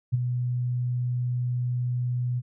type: tone with ADSR envelope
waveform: sine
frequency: 123.47 Hz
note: B2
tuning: in tune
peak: -17 dBFS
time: 0.12-2.42 s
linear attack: 22 ms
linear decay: 20 ms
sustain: -7 dB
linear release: 39 ms
effects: none